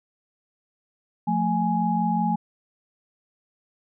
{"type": "tone cluster", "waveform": "sine", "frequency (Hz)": [177, 222.4, 834], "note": ["F3", "A3", "G#5"], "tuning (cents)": [23, 19, 7], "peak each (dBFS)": [-25, -25, -24], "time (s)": [1.27, 2.36], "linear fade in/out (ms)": 10, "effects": []}